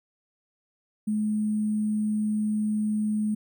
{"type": "tone with sample-and-hold", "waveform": "sine", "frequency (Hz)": 213.1, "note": "G#3", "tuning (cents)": 45, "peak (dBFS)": -23, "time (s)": [1.07, 3.35], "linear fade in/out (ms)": 10, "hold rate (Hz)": 8820, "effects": []}